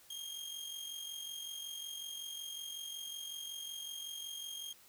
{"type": "tone with amplitude modulation", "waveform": "sawtooth", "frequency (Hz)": 3228, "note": "G#7", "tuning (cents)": -50, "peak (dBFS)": -37, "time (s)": [0.1, 4.73], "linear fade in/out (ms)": 5, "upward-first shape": "sine", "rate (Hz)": 45.4, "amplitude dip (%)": 50, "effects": ["white hiss -62 dBFS RMS until 4.88 s"]}